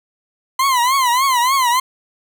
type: tone with vibrato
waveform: 40% pulse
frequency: 1024 Hz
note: C6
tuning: 38 cents flat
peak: -12 dBFS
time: 0.59-1.8 s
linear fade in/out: 5 ms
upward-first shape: triangle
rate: 3.4 Hz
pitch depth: 160 cents each way
effects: none